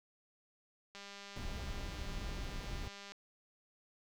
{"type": "click train", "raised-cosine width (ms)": 0.2, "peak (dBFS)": -33, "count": 435, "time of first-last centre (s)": [0.95, 3.12], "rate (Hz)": 200}
{"type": "noise", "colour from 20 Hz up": "brown", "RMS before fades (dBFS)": -42, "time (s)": [1.36, 2.88], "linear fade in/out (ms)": 2}
{"effects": []}